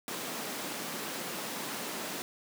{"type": "high-pass noise", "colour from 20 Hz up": "pink", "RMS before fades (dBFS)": -38, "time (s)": [0.08, 2.22], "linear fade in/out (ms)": 0, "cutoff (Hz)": 190, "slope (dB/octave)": 24, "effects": []}